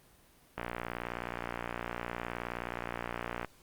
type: click train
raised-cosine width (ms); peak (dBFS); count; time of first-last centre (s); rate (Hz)
0.5; -20; 171; 0.58-3.447; 59.3
effects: pink hiss -62 dBFS RMS until 3.62 s + Opus 32 kbps